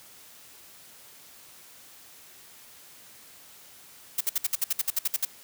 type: noise bursts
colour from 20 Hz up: blue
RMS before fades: -25 dBFS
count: 13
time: 4.18-5.251 s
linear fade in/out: 5 ms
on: 27 ms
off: 60 ms
effects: white hiss -51 dBFS RMS until 5.43 s + high-pass 60 Hz 12 dB/octave